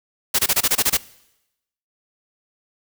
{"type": "noise bursts", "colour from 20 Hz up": "white", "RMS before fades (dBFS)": -17, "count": 9, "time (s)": [0.34, 0.973], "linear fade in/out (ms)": 10, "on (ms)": 49, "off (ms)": 24, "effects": ["noise-tail reverb RT60 0.9 s tail -21 dB re dry"]}